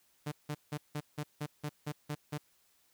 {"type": "tone bursts", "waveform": "sawtooth", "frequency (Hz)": 148.7, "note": "D3", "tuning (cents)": 22, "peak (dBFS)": -31, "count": 10, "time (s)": [0.26, 2.38], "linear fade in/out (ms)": 10, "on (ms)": 59, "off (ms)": 170, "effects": ["white hiss -70 dBFS RMS until 2.93 s"]}